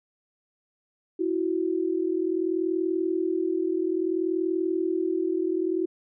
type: tone pair together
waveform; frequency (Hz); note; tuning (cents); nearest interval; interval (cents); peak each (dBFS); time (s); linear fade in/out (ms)
sine; 329.6 / 370.2; E4 / F#4; 0 / +1; major second; 201; -26; 1.19-5.86; 10
effects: none